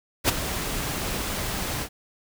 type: noise with ADSR envelope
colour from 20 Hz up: pink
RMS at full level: -17 dBFS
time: 0.24-1.89 s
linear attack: 50 ms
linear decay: 13 ms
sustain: -12 dB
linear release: 72 ms
effects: none